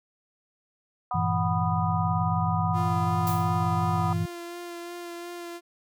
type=harmonic tone; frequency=246.9 Hz; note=B3; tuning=in tune; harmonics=3 / 4 / 5; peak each=-30 / -31 / -32 dBFS; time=1.11-4.13 s; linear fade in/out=2 ms
type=chord; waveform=sine; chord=E diminished; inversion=first; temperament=equal; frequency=98 / 116.54 / 164.81 Hz; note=G2 / Bb2 / E3; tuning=0 / 0 / 0 cents; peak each=-28 / -33 / -27 dBFS; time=1.14-4.26 s; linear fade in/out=10 ms
type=tone with vibrato; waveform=sawtooth; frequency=346.2 Hz; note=F4; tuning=15 cents flat; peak=-32 dBFS; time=2.73-5.61 s; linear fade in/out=50 ms; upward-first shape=sine; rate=2.8 Hz; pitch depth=17 cents each way
type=noise with exponential decay; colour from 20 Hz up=blue; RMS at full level=-32 dBFS; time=3.27-3.6 s; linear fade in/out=1 ms; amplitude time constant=70 ms
effects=none